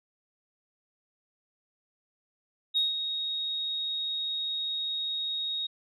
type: tone with ADSR envelope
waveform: sine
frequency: 3755 Hz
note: A#7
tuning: 12 cents sharp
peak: -21 dBFS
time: 2.74-5.67 s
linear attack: 29 ms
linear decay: 160 ms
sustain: -8 dB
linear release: 10 ms
effects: tanh soft clip ceiling -17 dBFS